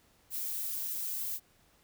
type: noise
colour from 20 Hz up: violet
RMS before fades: -36 dBFS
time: 0.3-1.4 s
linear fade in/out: 50 ms
effects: pink hiss -66 dBFS RMS until 1.83 s